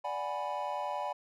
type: chord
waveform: triangle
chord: G# half-diminished seventh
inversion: second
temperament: equal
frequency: 587.3 / 740 / 830.6 / 987.8 Hz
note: D5 / F#5 / G#5 / B5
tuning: 0 / 0 / 0 / 0 cents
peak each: -37 / -38 / -36 / -36 dBFS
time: 0.04-1.13 s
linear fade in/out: 10 ms
effects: none